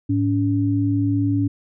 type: tone pair together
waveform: sine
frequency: 106.2 / 283.5 Hz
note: G#2 / C#4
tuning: +39 / +39 cents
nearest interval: octave + perfect fourth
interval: 1700 cents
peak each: -20 / -19 dBFS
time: 0.09-1.48 s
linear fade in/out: 10 ms
effects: none